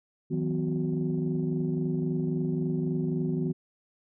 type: tone cluster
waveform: sine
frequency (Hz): 159.3 / 183 / 250.5 / 370.1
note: D#3 / F#3 / B3 / F#4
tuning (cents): +41 / -19 / +25 / 0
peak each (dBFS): -28 / -33 / -31 / -33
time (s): 0.3-3.53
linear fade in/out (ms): 20
effects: tanh soft clip ceiling -18 dBFS